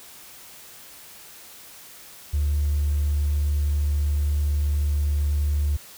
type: tone with hard clipping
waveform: sine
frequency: 73.42 Hz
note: D2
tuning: in tune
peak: -20 dBFS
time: 2.33-5.77 s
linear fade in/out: 10 ms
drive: 1 dB
effects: white hiss -45 dBFS RMS until 5.97 s